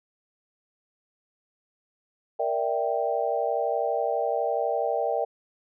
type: chord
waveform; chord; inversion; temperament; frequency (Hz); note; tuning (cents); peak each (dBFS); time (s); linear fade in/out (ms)
sine; E half-diminished seventh; second; equal; 466.2 / 587.3 / 659.3 / 784; Bb4 / D5 / E5 / G5; 0 / 0 / 0 / 0; -29; 2.39-5.25; 10
effects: none